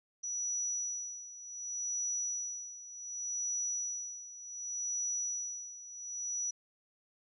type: tone with tremolo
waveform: sine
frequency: 5880 Hz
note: F#8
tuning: 12 cents flat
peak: -32 dBFS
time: 0.23-6.51 s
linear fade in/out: 10 ms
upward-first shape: sine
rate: 0.67 Hz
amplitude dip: 80%
effects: none